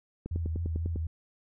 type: click train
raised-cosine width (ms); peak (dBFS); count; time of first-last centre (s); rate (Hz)
3; -23; 8; 0.26-0.96; 10
type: tone with vibrato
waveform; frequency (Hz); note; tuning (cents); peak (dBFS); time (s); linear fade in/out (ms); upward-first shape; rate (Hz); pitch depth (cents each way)
sine; 82.41; E2; 0; -29; 0.31-1.07; 5; triangle; 4; 58
effects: none